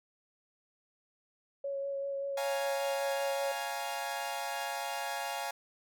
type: tone with vibrato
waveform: sine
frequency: 554.4 Hz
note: C#5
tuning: in tune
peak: -33 dBFS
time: 1.64-3.52 s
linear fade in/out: 5 ms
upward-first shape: sine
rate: 5.2 Hz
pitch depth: 12 cents each way
type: chord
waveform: sawtooth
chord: Bb minor seventh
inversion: first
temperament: equal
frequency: 554.4 / 698.5 / 830.6 / 932.3 Hz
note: Db5 / F5 / Ab5 / Bb5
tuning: 0 / 0 / 0 / 0 cents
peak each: -39 / -36 / -34 / -40 dBFS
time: 2.37-5.51 s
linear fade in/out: 5 ms
effects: none